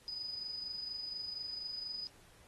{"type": "tone with amplitude modulation", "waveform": "sine", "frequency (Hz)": 4978, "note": "D#8", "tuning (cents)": 0, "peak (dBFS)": -37, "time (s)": [0.08, 2.07], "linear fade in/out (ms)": 0, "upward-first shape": "sine", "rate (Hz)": 24.2, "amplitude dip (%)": 50, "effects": ["pink hiss -63 dBFS RMS until 2.47 s", "AAC 32 kbps"]}